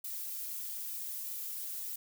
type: noise with flanger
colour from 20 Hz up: violet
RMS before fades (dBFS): -40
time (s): 0.04-1.96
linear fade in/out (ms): 5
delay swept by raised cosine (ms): 1.8 to 6.6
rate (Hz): 0.78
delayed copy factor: -1
effects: none